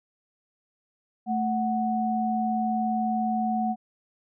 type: tone pair together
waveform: sine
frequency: 220.7 / 740 Hz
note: A3 / F#5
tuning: +5 / 0 cents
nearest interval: octave + major sixth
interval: 2095 cents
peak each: -26 dBFS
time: 1.26-3.76 s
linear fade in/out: 50 ms
effects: none